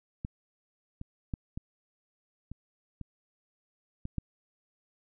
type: clicks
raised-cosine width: 5 ms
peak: -22 / -27 / -20 / -24 / -28 / -27 / -24 / -19 dBFS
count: 8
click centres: 0.249 / 1.014 / 1.338 / 1.575 / 2.516 / 3.013 / 4.054 / 4.183 s
effects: none